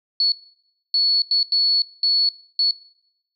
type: tone bursts at uneven times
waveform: sine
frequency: 4406 Hz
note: C#8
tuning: 11 cents flat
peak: -15 dBFS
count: 6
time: 0.2-0.32 / 0.94-1.22 / 1.31-1.43 / 1.52-1.82 / 2.03-2.29 / 2.59-2.71 s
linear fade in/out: 2 ms
effects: noise-tail reverb RT60 0.8 s tail -22 dB re dry